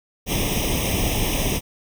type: noise with comb filter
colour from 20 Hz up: pink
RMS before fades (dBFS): -22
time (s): 0.26-1.61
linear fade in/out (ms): 50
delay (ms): 0.34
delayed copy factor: +0.95
effects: none